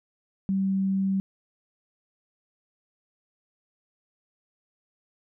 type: tone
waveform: sine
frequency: 193 Hz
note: G3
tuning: 27 cents flat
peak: -22 dBFS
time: 0.49-1.2 s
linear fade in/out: 0 ms
effects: none